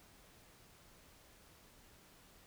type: silence
effects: pink hiss -63 dBFS RMS until 2.46 s